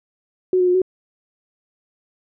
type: tone with pitch steps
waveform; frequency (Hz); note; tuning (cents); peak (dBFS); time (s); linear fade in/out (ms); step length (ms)
sine; 369.2 / 362.5 / 359.1 / 372; F#4 / F#4 / F4 / F#4; -4 / -35 / +48 / +9; -13; 0.53-0.818; 2; 72
effects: none